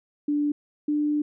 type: tone pair in turn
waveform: sine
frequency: 293.2 / 297.1 Hz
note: D4 / D4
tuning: -3 / +20 cents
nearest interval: unison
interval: 23 cents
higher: second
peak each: -21 dBFS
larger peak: neither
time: 0.28-0.52 / 0.88-1.22 s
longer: second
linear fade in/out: 5 ms
effects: none